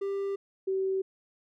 triangle / sine tone pair in turn, 395.4 / 382.8 Hz, G4 / G4, +15 / -41 cents, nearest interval minor second, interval 56 cents, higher first, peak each -27 / -26 dBFS, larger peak second, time 0.01-0.36 / 0.67-1.02 s, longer neither, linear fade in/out 10 ms, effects none

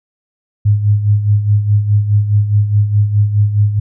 sine tone with tremolo, 103.83 Hz, G#2, in tune, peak -6 dBFS, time 0.65-3.8 s, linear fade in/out 10 ms, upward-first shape sine, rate 4.8 Hz, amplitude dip 65%, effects none

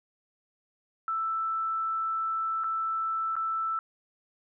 sine tone with dropouts, 1323 Hz, E6, 6 cents sharp, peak -27 dBFS, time 1.08-3.79 s, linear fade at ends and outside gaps 1 ms, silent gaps 2.637-2.642 / 3.355-3.365 s, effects none

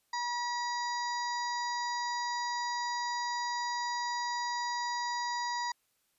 harmonic tone, 964 Hz, B5, 42 cents flat, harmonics 1 / 2 / 4 / 5 / 6 / 7, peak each -33 / -39 / -48 / -41 / -51 / -48 dBFS, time 0.13-5.72 s, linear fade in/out 5 ms, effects white hiss -75 dBFS RMS until 6.18 s + resampled to 32000 Hz

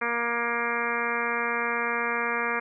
harmonic tone, 235.9 Hz, A#3, 21 cents sharp, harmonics 1 / 2 / 3 / 4 / 5 / 6 / 7 / 8 / 9 / 10, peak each -38 / -33 / -38 / -34 / -32 / -34 / -32 / -37 / -33 / -35 dBFS, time 0.01-2.6 s, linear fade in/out 10 ms, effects none

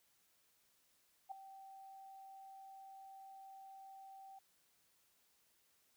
sine tone with ADSR envelope, 776 Hz, G5, 18 cents flat, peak -40 dBFS, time 1.29-4.39 s, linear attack 25 ms, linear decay 5 ms, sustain -13 dB, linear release 6 ms, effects white hiss -75 dBFS RMS until 5.96 s

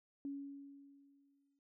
sine tone with exponential decay, 279.7 Hz, C#4, 16 cents sharp, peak -39 dBFS, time 0.25-1.59 s, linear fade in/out 1 ms, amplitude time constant 290 ms, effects none

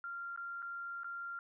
sine tone with dropouts, 1387 Hz, F6, 12 cents flat, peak -40 dBFS, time 0.04-1.39 s, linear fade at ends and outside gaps 1 ms, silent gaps 0.362-0.375 / 0.621-0.626 / 1.034-1.044 s, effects none

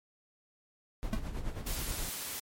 brown noise with tremolo, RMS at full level -34 dBFS, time 1.03-2.09 s, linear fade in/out 0 ms, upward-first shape sine, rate 9.4 Hz, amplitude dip 60%
square tone with exponential decay, 218.2 Hz, A3, 14 cents flat, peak -27 dBFS, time 1.13-1.21 s, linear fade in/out 0 ms, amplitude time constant 17 ms
white noise, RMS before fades -39 dBFS, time 1.66-2.4 s, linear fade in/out 10 ms
effects MP3 64 kbps

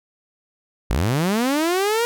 sawtooth linear sweep, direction up, 44.55 to 480 Hz, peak -14 dBFS, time 0.9-2.05 s, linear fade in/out 0 ms, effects none

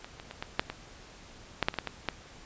clicks, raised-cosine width 0.3 ms, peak -24 / -26 / -24 / -18 / -8 / -19 / -9 / -8 / -21 / -13 / -16 / -12 dBFS, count 12, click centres 0.045 / 0.199 / 0.311 / 0.425 / 0.595 / 0.7 / 1.627 / 1.685 / 1.741 / 1.787 / 1.873 / 2.087 s, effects pink hiss -51 dBFS RMS until 2.45 s + resampled to 16000 Hz

